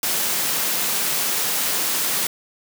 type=high-pass noise; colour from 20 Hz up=white; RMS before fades=-22 dBFS; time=0.03-2.27 s; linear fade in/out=2 ms; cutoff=140 Hz; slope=24 dB/octave; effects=none